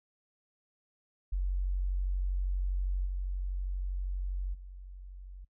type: tone with level steps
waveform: sine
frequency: 46.25 Hz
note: F#1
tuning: in tune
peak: -28 / -31 / -43 dBFS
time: 1.32-5.45 s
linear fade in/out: 10 ms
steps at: 3.05 / 4.53 s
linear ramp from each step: 20 ms
effects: noise-tail reverb RT60 0.1 s tail -22 dB re dry